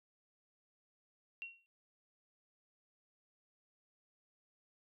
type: tone with exponential decay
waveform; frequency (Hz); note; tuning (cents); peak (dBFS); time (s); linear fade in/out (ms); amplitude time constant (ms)
sine; 2739; F7; -34; -39; 1.42-1.66; 0; 52
effects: none